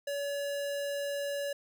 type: tone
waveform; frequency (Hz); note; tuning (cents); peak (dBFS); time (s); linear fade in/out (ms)
square; 568; C#5; +42; -33; 0.07-1.53; 5
effects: none